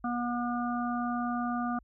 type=harmonic tone; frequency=241.1 Hz; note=B3; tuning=41 cents flat; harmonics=1 / 3 / 5 / 6; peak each=-31 / -35 / -36 / -42 dBFS; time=0.04-1.79 s; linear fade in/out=5 ms; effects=added 50 Hz sine -57 dBFS peak until 1.83 s